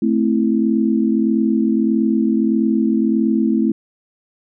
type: chord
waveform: sine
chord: A minor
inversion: none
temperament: equal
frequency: 220 / 261.6 / 329.6 Hz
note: A3 / C4 / E4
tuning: 0 / 0 / 0 cents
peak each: -16 / -19 / -19 dBFS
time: 0.02-3.72 s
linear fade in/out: 5 ms
effects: none